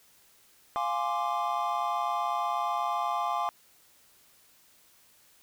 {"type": "chord", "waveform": "triangle", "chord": "D half-diminished seventh", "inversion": "first", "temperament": "equal", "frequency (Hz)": [698.5, 830.6, 1046.5, 1174.7], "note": ["F5", "Ab5", "C6", "D6"], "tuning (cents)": [0, 0, 0, 0], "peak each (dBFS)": -31, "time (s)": [0.76, 3.49], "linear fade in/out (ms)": 0, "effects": ["white hiss -61 dBFS RMS until 5.42 s"]}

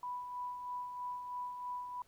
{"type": "tone with tremolo", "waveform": "sine", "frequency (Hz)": 987.8, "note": "B5", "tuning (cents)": 0, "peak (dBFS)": -37, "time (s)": [0.03, 2.02], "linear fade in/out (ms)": 2, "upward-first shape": "sine", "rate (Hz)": 3.1, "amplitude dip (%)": 45, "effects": ["pink hiss -69 dBFS RMS until 2.07 s"]}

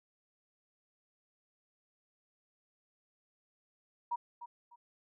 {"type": "tone with echo", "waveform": "sine", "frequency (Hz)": 954, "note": "A#5", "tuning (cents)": 40, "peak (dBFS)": -31, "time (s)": [4.11, 4.16], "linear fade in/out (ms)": 10, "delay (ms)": 300, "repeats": 2, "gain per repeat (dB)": -12, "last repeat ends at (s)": 4.76, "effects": []}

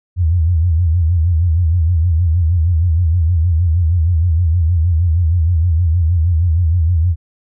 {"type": "tone with vibrato", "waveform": "sine", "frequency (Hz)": 84.1, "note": "E2", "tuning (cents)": 35, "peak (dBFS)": -10, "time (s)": [0.16, 7.16], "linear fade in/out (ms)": 50, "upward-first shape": "sine", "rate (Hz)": 6.4, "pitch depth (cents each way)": 130, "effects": []}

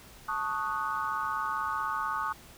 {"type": "chord", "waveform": "sine", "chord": "D# half-diminished seventh", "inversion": "second", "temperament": "equal", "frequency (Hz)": [880, 1108.7, 1244.5, 1480], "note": ["A5", "C#6", "D#6", "F#6"], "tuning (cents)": [0, 0, 0, 0], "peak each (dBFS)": [-36, -34, -33, -37], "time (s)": [0.28, 2.33], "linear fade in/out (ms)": 10, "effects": ["pink hiss -52 dBFS RMS until 2.57 s"]}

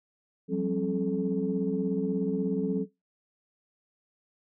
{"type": "tone cluster", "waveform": "sine", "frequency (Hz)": [177.8, 194.4, 268.2, 431.9], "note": ["F3", "G3", "C4", "A4"], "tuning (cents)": [31, -14, 43, -32], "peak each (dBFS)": -31, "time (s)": [0.48, 2.86], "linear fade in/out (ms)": 50, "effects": ["noise-tail reverb RT60 0.2 s tail -18 dB re dry", "tanh soft clip ceiling -16 dBFS"]}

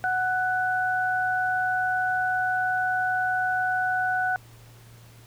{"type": "tone pair together", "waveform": "sine", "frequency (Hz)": [740, 1487.3], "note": ["F#5", "F#6"], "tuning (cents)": [0, 9], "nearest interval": "octave", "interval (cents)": 1209, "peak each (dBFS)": -25, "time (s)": [0.04, 4.36], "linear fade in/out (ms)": 0, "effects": ["added 116 Hz sine -48 dBFS peak until 5.26 s", "pink hiss -54 dBFS RMS until 5.26 s"]}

